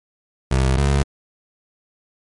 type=tone pair in turn; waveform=25% pulse; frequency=65.6 / 69.73 Hz; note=C2 / C#2; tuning=+5 / +11 cents; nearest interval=minor second; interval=106 cents; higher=second; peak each=-11 dBFS; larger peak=neither; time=0.51-0.77 / 0.77-1.03 s; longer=neither; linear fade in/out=5 ms; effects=MP3 48 kbps